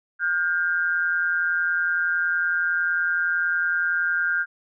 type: tone pair together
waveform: sine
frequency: 1420.2 / 1591 Hz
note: F6 / G6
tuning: +29 / +25 cents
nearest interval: major second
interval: 196 cents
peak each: -23 dBFS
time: 0.19-4.46 s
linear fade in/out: 50 ms
effects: none